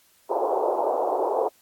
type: band-pass noise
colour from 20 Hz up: pink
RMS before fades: -24 dBFS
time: 0.29-1.49 s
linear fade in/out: 20 ms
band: 380 to 940 Hz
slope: 48 dB/octave
effects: white hiss -60 dBFS RMS until 1.61 s + AAC 64 kbps